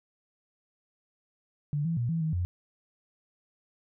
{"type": "tone with pitch steps", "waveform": "sine", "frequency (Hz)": [146.5, 165.9, 119.6, 164.8, 158.1, 88.9], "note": ["D3", "E3", "A#2", "E3", "D#3", "F2"], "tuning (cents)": [-4, 11, 45, 0, 28, 31], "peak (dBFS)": -26, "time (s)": [1.73, 2.45], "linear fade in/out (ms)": 0, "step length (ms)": 120, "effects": []}